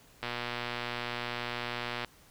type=click train; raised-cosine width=0.3 ms; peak=-18 dBFS; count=219; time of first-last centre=0.23-2.047 s; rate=120 Hz; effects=pink hiss -59 dBFS RMS until 2.3 s